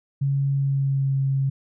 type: tone with pitch glide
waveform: sine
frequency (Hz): 138.59 to 135.89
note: C#3 to C#3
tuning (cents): 0 to -34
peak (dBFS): -19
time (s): 0.21-1.5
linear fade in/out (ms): 10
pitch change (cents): -34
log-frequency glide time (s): 0.52-1.16
effects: none